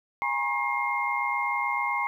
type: tone cluster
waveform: sine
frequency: 824 / 953 / 1080 / 2123 Hz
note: G#5 / A#5 / C#6 / C7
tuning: -14 / +38 / -45 / +25 cents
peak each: -32 / -31 / -30 / -29 dBFS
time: 0.22-2.07 s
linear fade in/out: 0 ms
effects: 10-bit